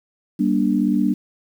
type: chord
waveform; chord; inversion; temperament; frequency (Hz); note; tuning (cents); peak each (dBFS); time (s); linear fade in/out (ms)
sine; G minor; none; equal with one note detuned; 196 / 237.6 / 293.7; G3 / Bb3 / D4; 0 / +33 / 0; -20; 0.39-1.14; 10
effects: 8-bit